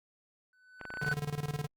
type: tone with exponential growth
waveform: triangle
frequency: 1500 Hz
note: F#6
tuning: 23 cents sharp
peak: -26 dBFS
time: 0.53-1.13 s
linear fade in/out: 1 ms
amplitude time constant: 130 ms
type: clicks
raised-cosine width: 0.5 ms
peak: -26 dBFS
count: 9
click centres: 0.813 / 0.853 / 0.904 / 0.939 / 0.972 / 1.015 / 1.047 / 1.081 / 1.114 s
type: tone with tremolo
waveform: square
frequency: 146.6 Hz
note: D3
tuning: 3 cents flat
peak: -32 dBFS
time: 1.01-1.67 s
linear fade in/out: 20 ms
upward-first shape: square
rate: 19 Hz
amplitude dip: 80%
effects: Opus 48 kbps